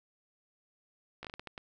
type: slowing click train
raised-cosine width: 0.3 ms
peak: -26 dBFS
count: 8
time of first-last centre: 1.23-1.578 s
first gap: 16 ms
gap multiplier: 1.37
effects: none